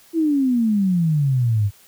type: exponential sweep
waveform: sine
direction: down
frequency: 337.5 to 98 Hz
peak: -15 dBFS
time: 0.13-1.71 s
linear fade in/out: 50 ms
effects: white hiss -51 dBFS RMS until 1.87 s